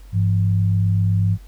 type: tone pair together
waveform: sine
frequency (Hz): 101.52 / 169.5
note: G#2 / E3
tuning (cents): -39 / +49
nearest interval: major sixth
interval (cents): 888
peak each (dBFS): -15 / -23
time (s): 0.12-1.38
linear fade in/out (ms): 50
effects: added 47 Hz sine -38 dBFS peak until 1.47 s + pink hiss -54 dBFS RMS until 1.47 s